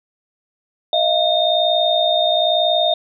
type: tone cluster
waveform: sine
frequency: 629 / 690 / 3659 Hz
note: D#5 / F5 / A#7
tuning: +19 / -21 / -33 cents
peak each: -18 dBFS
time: 0.93-2.94 s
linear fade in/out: 2 ms
effects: none